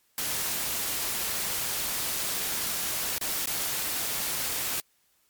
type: noise with dropouts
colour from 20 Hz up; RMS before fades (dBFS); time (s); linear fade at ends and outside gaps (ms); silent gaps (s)
white; -30; 0.18-4.8; 1; 3.182-3.212 / 3.458-3.472
effects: white hiss -68 dBFS RMS until 5.29 s + MP3 96 kbps